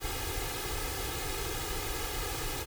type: noise with comb filter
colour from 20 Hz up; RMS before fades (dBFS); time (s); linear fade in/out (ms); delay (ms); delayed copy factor
pink; -35; 0-2.66; 50; 2.4; +0.95
effects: none